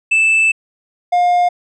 triangle tone pair in turn, 2637 / 709.8 Hz, E7 / F5, 0 / +28 cents, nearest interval octave + major seventh, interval 2272 cents, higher first, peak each -8 dBFS, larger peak neither, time 0.11-0.52 / 1.12-1.49 s, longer first, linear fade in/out 10 ms, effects resampled to 22050 Hz

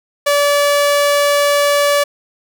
sawtooth tone, 576 Hz, D5, 34 cents flat, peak -7 dBFS, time 0.26-2.04 s, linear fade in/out 10 ms, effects none

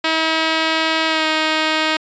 5% pulse tone with pitch glide, 320.6 to 313.5 Hz, E4 to D#4, -48 to +13 cents, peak -4 dBFS, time 0.04-1.97 s, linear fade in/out 5 ms, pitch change -39 cents, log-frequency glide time 1.07-1.26 s, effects resampled to 16000 Hz

